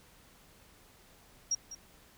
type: tone with echo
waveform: sine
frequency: 5630 Hz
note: F8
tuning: 13 cents sharp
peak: -27 dBFS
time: 1.51-1.55 s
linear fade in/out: 5 ms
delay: 200 ms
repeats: 1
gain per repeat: -14 dB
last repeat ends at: 1.75 s
effects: pink hiss -60 dBFS RMS until 2.17 s